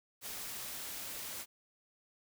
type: noise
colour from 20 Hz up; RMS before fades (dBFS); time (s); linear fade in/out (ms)
white; -43; 0.21-1.46; 50
effects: none